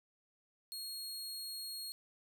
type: tone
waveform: sawtooth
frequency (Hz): 4291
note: C8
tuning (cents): +43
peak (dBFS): -39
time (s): 0.72-1.92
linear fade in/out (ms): 0
effects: none